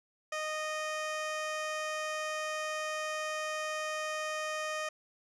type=tone with low-pass filter; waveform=15% pulse; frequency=618 Hz; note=D#5; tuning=12 cents flat; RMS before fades=-36 dBFS; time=0.32-4.89 s; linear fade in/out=5 ms; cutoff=7900 Hz; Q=0.88; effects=none